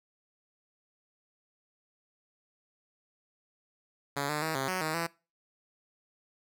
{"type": "tone with pitch steps", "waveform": "5% pulse", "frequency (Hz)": [141.4, 150.4, 158.9, 134.2, 185.3, 157, 167.5], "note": ["C#3", "D3", "D#3", "C3", "F#3", "D#3", "E3"], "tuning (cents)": [35, 42, 37, 44, 3, 16, 28], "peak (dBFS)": -19, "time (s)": [4.16, 5.07], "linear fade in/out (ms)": 10, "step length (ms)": 130, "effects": ["noise-tail reverb RT60 0.3 s tail -22 dB re dry"]}